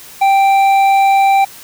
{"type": "tone with hard clipping", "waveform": "sine", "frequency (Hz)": 784, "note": "G5", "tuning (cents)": 0, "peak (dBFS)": -9, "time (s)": [0.21, 1.45], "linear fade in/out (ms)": 10, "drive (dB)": 7, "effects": ["white hiss -36 dBFS RMS until 1.63 s"]}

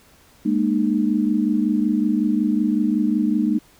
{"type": "chord", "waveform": "sine", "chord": "Ab suspended second", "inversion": "none", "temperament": "equal with one note detuned", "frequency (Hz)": [207.7, 233.1, 303.7], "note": ["Ab3", "Bb3", "Eb4"], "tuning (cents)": [0, 0, -42], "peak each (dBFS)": -21, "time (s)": [0.45, 3.59], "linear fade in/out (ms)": 10, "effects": ["pink hiss -53 dBFS RMS until 3.79 s"]}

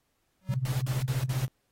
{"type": "tone with exponential growth", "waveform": "square", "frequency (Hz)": 188.3, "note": "F#3", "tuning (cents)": 31, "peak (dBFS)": -30, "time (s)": [0.41, 0.54], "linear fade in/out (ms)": 0, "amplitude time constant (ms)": 28}
{"type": "tone with tremolo", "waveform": "sine", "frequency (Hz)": 129.1, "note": "C3", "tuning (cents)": -23, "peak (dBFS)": -23, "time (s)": [0.49, 1.48], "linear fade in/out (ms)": 0, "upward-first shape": "sine", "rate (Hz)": 15, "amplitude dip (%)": 85}
{"type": "noise bursts", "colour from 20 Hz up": "pink", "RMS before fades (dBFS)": -40, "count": 4, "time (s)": [0.65, 1.452], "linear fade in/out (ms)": 2, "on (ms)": 160, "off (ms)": 54}
{"effects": ["pink hiss -75 dBFS RMS until 1.71 s", "AAC 48 kbps"]}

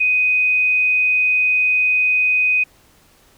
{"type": "tone", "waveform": "sine", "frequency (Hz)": 2500, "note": "D#7", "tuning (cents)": 8, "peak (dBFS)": -13, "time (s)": [0, 2.64], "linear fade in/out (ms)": 10, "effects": ["pink hiss -53 dBFS RMS until 3.37 s"]}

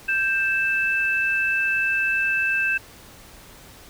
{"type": "tone pair together", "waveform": "sine", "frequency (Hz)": [1574.2, 2636], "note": ["G6", "E7"], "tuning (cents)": [7, -1], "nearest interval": "major sixth", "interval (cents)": 892, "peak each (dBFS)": -22, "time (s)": [0.08, 2.78], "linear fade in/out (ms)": 10, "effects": ["pink hiss -46 dBFS RMS until 3.89 s"]}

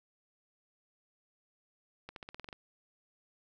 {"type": "accelerating click train", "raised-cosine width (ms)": 0.3, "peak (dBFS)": -28, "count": 9, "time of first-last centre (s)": [2.09, 2.528], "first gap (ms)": 72, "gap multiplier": 0.92, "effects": []}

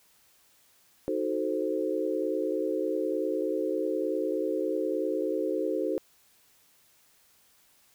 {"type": "chord", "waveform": "sine", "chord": "D# diminished seventh", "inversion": "none", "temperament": "equal", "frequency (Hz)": [311.1, 370, 440, 523.3], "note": ["D#4", "F#4", "A4", "C5"], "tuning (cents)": [0, 0, 0, 0], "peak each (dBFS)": -32, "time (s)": [1.08, 5.98], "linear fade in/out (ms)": 0, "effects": ["white hiss -63 dBFS RMS until 7.94 s"]}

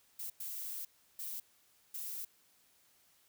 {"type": "noise bursts at uneven times", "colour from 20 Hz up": "violet", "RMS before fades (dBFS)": -42, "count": 4, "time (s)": [[0.19, 0.3], [0.4, 0.85], [1.19, 1.4], [1.94, 2.25]], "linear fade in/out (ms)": 5, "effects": ["white hiss -69 dBFS RMS until 3.28 s"]}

